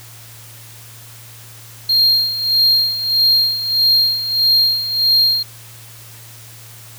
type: tone with tremolo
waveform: triangle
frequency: 4215 Hz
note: C8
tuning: 12 cents sharp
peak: -8 dBFS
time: 1.89-5.43 s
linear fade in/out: 5 ms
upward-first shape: sine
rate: 1.6 Hz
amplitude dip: 70%
effects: added 114 Hz sine -40 dBFS peak until 6.98 s + white hiss -40 dBFS RMS until 6.98 s